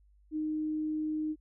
sine tone, 308.6 Hz, D#4, 14 cents flat, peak -30 dBFS, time 0.31-1.36 s, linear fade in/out 50 ms, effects added 50 Hz sine -60 dBFS peak until 1.4 s

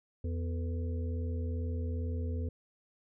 harmonic tone with a mistuned harmonic, 83.3 Hz, E2, 19 cents sharp, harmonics 1 / 3 / 5 / 6, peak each -32 / -42 / -46 / -48 dBFS, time 0.24-2.49 s, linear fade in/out 5 ms, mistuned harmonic 5, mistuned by +85 cents, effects none

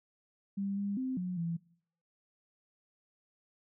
sine tone with pitch steps, 197.9 / 200.9 / 259.4 / 181 / 168 Hz, G3 / G3 / C4 / F#3 / E3, +17 / +43 / -15 / -38 / +33 cents, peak -32 dBFS, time 0.57-1.57 s, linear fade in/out 10 ms, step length 200 ms, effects noise-tail reverb RT60 0.6 s tail -22 dB re dry

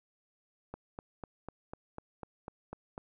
click train, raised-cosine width 1 ms, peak -27 dBFS, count 10, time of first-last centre 0.74-2.979 s, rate 4.02 Hz, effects none

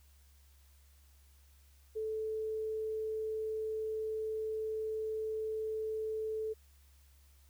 sine tone, 436.9 Hz, A4, 12 cents flat, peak -34 dBFS, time 1.95-6.54 s, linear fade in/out 20 ms, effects added 69 Hz sine -60 dBFS peak until 7.49 s + white hiss -69 dBFS RMS until 7.49 s

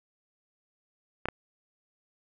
clicks, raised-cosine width 0.5 ms, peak -15 dBFS, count 2, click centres 1.256 / 1.286 s, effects none

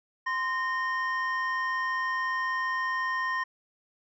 triangle tone pair together, 1038.6 / 1844 Hz, C6 / A#6, -13 / -19 cents, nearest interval minor seventh, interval 994 cents, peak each -28 dBFS, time 0.26-3.44 s, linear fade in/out 10 ms, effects resampled to 16000 Hz

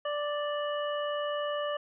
harmonic tone, 587.3 Hz, D5, in tune, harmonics 1 / 2 / 3 / 5, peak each -31 / -36 / -41 / -41 dBFS, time 0.05-1.77 s, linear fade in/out 5 ms, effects none

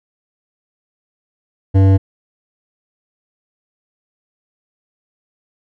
triangle tone with hard clipping, 96.5 Hz, G2, 27 cents flat, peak -9 dBFS, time 1.74-1.98 s, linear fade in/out 20 ms, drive 16 dB, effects none

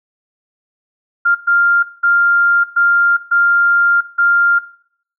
sine tone bursts at uneven times, 1396.9 Hz, F6, in tune, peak -9 dBFS, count 6, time 1.25-1.35 / 1.47-1.83 / 2.03-2.64 / 2.76-3.17 / 3.31-4.01 / 4.18-4.59 s, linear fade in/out 10 ms, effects noise-tail reverb RT60 0.6 s tail -18 dB re dry

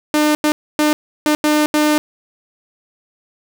sawtooth tone bursts at uneven times, 301.5 Hz, D4, 46 cents sharp, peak -8 dBFS, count 6, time 0.14-0.35 / 0.44-0.52 / 0.79-0.93 / 1.26-1.35 / 1.44-1.66 / 1.74-1.98 s, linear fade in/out 0 ms, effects none

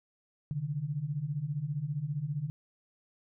sine beating tone pair, 136 / 151 Hz, C#3 / D3, -33 / +48 cents, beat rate 15 Hz, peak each -36 / -33 dBFS, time 0.51-2.5 s, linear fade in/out 0 ms, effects none

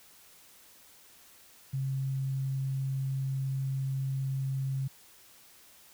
sine tone, 134.4 Hz, C3, 47 cents sharp, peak -29 dBFS, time 1.73-4.88 s, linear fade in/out 10 ms, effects white hiss -57 dBFS RMS until 5.93 s

